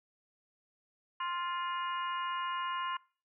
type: harmonic tone with a mistuned harmonic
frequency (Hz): 349.2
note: F4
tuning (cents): 0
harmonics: 3 / 4 / 5 / 6 / 7 / 8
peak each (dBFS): -34 / -43 / -45 / -51 / -52 / -44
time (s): 1.2-2.97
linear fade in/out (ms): 5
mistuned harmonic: 8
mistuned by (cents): +44
effects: noise-tail reverb RT60 0.4 s tail -23 dB re dry